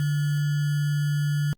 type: tone with sample-and-hold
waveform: sine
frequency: 146.83 Hz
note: D3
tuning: in tune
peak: -21 dBFS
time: 0-1.53 s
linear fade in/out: 0 ms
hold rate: 1575 Hz
effects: Opus 24 kbps

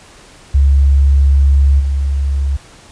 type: tone with level steps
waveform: sine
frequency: 69.3 Hz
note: C#2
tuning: in tune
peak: -6 / -12 dBFS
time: 0.54-2.57 s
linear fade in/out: 10 ms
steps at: 1.79 s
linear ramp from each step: 20 ms
effects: pink hiss -41 dBFS RMS until 2.91 s + resampled to 22050 Hz

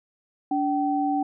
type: tone pair together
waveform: sine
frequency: 288.9 / 769 Hz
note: D4 / G5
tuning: -28 / -33 cents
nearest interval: octave + perfect fourth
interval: 1695 cents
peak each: -24 dBFS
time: 0.51-1.23 s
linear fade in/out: 5 ms
effects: none

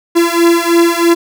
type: beating tone pair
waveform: 45% pulse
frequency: 337.9 / 341 Hz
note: E4 / F4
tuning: +43 / -41 cents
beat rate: 3.1 Hz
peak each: -11 dBFS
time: 0.15-1.15 s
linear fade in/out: 20 ms
effects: none

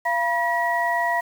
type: tone cluster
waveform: sine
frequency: 687 / 968 / 1918 Hz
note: F5 / B5 / A#6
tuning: -29 / -35 / +49 cents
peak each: -24 dBFS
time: 0.05-1.21 s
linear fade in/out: 10 ms
effects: 7-bit

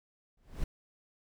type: noise with exponential growth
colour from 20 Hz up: brown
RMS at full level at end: -31 dBFS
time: 0.37-0.64 s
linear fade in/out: 5 ms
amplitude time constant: 57 ms
effects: none

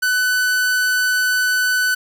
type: tone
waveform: 45% pulse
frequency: 1499 Hz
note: F#6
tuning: 22 cents sharp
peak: -15 dBFS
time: 0.02-1.95 s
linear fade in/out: 10 ms
effects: 9-bit

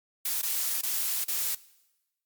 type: noise with dropouts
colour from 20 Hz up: blue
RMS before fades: -29 dBFS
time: 0.25-1.55 s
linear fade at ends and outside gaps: 5 ms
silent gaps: 0.417-0.429 / 0.812-0.832 / 1.243-1.281 s
effects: noise-tail reverb RT60 1.0 s tail -20 dB re dry + MP3 96 kbps

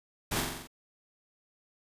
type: noise with echo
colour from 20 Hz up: pink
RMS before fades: -31 dBFS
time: 0.31-0.41 s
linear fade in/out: 10 ms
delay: 44 ms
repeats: 6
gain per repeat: -3 dB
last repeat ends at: 0.674 s
effects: resampled to 32000 Hz

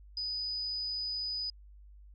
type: tone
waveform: sine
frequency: 4978 Hz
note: D#8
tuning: in tune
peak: -33 dBFS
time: 0.17-1.5 s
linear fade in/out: 2 ms
effects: added 50 Hz sine -51 dBFS peak until 2.14 s

